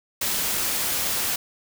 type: noise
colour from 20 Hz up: white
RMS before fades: -25 dBFS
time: 0.21-1.36 s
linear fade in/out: 5 ms
effects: none